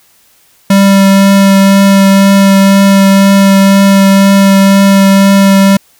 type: tone with vibrato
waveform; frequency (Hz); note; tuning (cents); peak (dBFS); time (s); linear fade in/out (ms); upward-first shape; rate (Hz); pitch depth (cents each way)
square; 196; G3; 0; -3; 0.7-5.77; 5; triangle; 2; 11
effects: white hiss -47 dBFS RMS until 5.99 s